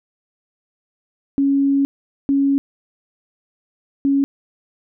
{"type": "tone bursts at uneven times", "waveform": "sine", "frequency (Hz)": 277.2, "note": "C#4", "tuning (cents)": 0, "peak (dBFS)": -13, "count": 3, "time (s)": [[1.38, 1.85], [2.29, 2.58], [4.05, 4.24]], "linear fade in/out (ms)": 0, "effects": []}